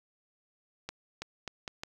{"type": "accelerating click train", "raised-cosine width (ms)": 0.2, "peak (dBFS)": -20, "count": 5, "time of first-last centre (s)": [0.89, 1.835], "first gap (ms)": 330, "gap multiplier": 0.78, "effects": ["8-bit"]}